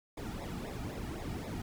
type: noise with flanger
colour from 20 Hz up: brown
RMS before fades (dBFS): -40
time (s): 0.17-1.62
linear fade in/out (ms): 5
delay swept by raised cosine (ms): 0.66 to 1.96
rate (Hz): 3.9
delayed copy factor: -0.8
effects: none